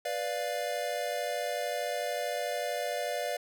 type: chord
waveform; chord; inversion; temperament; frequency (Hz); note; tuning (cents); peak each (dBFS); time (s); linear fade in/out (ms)
square; B diminished; none; equal; 493.9 / 587.3 / 698.5; B4 / D5 / F5; 0 / 0 / 0; -38 / -35 / -36; 0.05-3.37; 5
effects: none